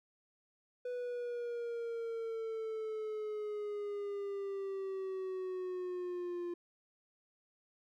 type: exponential sweep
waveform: triangle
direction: down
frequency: 495.5 to 347.6 Hz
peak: -35 dBFS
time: 0.85-6.54 s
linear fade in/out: 5 ms
effects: none